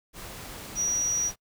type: tone in noise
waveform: sine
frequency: 5790 Hz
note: F#8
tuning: 38 cents flat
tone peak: -23 dBFS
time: 0.75-1.32 s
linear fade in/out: 50 ms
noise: pink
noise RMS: -41 dBFS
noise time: 0.13-1.36 s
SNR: +15 dB
effects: noise-tail reverb RT60 0.1 s tail -25 dB re dry